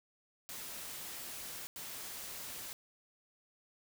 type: noise bursts at uneven times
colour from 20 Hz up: white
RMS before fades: -45 dBFS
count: 2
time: 0.49-1.67 / 1.76-2.73 s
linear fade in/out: 0 ms
effects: none